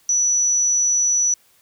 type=tone; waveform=sine; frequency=5920 Hz; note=F#8; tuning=in tune; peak=-15 dBFS; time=0.09-1.34 s; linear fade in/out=2 ms; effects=white hiss -57 dBFS RMS until 1.61 s